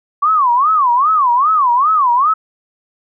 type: tone with vibrato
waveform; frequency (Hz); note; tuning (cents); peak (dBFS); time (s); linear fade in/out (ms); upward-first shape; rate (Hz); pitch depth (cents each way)
sine; 1108.7; C#6; 0; -9; 0.22-2.34; 10; sine; 2.5; 270
effects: none